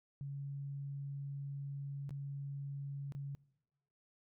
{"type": "tone with dropouts", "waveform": "sine", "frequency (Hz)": 140, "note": "C#3", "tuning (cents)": 18, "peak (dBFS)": -40, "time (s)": [0.21, 3.35], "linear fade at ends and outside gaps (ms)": 0, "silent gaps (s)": [[2.093, 2.107], [3.122, 3.15]], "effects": ["noise-tail reverb RT60 1.0 s tail -23 dB re dry"]}